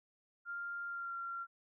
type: tone with pitch glide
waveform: sine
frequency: 1396.9 to 1375.3 Hz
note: F6 to F6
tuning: 0 to -27 cents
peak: -39 dBFS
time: 0.45-1.47 s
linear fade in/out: 50 ms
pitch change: -27 cents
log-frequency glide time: 0.86-1.15 s
effects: none